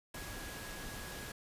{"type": "tone in noise", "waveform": "sine", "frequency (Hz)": 1661.2, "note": "G#6", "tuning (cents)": 0, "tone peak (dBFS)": -51, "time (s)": [0.14, 1.32], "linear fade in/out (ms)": 5, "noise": "pink", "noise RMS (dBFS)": -45, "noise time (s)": [0.14, 1.32], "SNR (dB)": -9, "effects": ["resampled to 32000 Hz"]}